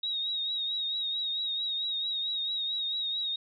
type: tone with vibrato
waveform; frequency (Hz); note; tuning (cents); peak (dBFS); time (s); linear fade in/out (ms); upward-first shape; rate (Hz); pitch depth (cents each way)
sine; 3781; A#7; +24; -29; 0.03-3.36; 5; triangle; 4.5; 57
effects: none